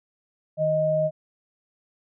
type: tone pair together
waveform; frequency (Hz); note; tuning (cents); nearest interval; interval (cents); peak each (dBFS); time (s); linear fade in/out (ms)
sine; 155.56 / 622.9; D#3 / D#5; 0 / +2; 2 octaves; 2402; -28 / -20; 0.57-1.11; 50
effects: none